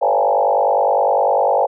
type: tone with frequency modulation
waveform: sine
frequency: 686 Hz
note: F5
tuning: 31 cents flat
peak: -12 dBFS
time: 0.01-1.67 s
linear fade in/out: 20 ms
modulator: 49.9 Hz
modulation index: 4
effects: none